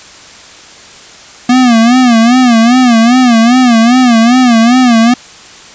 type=tone with vibrato; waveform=square; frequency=240.3 Hz; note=B3; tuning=47 cents flat; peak=-4 dBFS; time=1.49-5.14 s; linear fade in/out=5 ms; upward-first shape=sine; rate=2.5 Hz; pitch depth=120 cents each way; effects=white hiss -33 dBFS RMS until 5.74 s + resampled to 16000 Hz